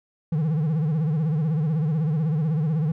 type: tone with vibrato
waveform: triangle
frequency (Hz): 155.56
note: D#3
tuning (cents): 0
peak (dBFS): -18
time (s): 0.32-2.92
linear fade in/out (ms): 5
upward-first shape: sine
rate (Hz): 16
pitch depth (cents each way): 130
effects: none